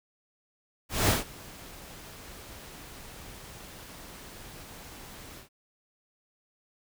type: noise with ADSR envelope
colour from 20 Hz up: pink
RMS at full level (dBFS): -23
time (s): 0.89-5.49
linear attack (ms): 190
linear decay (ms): 160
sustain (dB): -23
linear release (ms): 110
effects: none